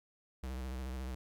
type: tone with vibrato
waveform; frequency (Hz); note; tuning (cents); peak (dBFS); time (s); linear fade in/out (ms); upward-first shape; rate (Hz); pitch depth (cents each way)
square; 64.4; C2; -27; -39; 0.43-1.15; 5; square; 14; 53
effects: 13-bit